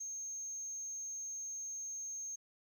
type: tone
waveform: sine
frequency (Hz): 6410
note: G8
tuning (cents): +38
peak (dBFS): -39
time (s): 0-2.36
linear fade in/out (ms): 10
effects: tanh soft clip ceiling -37 dBFS + 12-bit